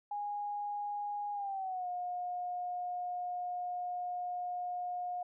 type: tone with pitch glide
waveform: sine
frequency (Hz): 823 to 716.5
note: G#5 to F5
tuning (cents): -16 to +44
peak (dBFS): -35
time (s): 0.11-5.23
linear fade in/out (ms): 5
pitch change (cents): -240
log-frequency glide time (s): 1.33-1.88
effects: none